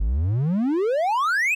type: exponential sweep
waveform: triangle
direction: up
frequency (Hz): 46.56 to 2665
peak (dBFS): -17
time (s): 0-1.55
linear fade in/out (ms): 10
effects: none